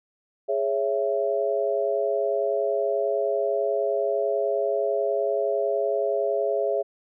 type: chord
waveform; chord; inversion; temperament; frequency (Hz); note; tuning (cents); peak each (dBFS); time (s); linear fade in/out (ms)
sine; C# minor; second; just; 415.8 / 554.4 / 665.2; G#4 / C#5 / E5; +2 / 0 / +16; -26; 0.48-6.83; 20
effects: none